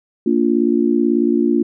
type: chord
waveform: sine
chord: Bb major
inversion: none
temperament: just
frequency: 233.1 / 291.4 / 349.6 Hz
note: Bb3 / D4 / F4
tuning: 0 / -13 / +2 cents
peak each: -17 dBFS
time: 0.26-1.63 s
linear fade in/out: 5 ms
effects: none